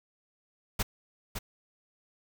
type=noise with echo; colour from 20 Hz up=pink; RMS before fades=-28 dBFS; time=0.79-0.83 s; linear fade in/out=10 ms; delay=560 ms; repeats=1; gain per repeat=-7 dB; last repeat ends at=1.39 s; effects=none